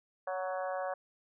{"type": "harmonic tone with a mistuned harmonic", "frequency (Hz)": 186.3, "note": "F#3", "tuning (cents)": 12, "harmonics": [3, 4, 5, 6, 7, 8, 9], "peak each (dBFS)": [-36, -38, -46, -43, -51, -47, -48], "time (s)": [0.27, 0.94], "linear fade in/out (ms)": 5, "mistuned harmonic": 4, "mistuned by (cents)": -15, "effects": []}